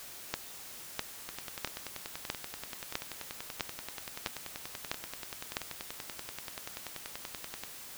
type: two click trains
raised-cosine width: 0.2 ms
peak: -13 / -21 dBFS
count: 9 / 67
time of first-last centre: 0.34-5.569 / 1.29-7.636 s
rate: 1.53 / 10.4 Hz
effects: white hiss -47 dBFS RMS until 7.97 s